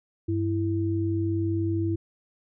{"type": "tone pair together", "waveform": "sine", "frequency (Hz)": [98.3, 330.6], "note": ["G2", "E4"], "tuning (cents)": [5, 5], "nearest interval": "octave + major sixth", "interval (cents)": 2100, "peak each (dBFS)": -26, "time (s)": [0.28, 1.96], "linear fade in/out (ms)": 10, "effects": []}